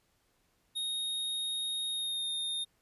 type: tone with pitch glide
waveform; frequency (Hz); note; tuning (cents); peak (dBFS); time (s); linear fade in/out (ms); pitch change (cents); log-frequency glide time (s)
square; 3729 to 3671; A#7 to A#7; 0 to -27; -33; 0.75-2.65; 20; -27; 1.9-2.29
effects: pink hiss -73 dBFS RMS until 2.81 s + resampled to 32000 Hz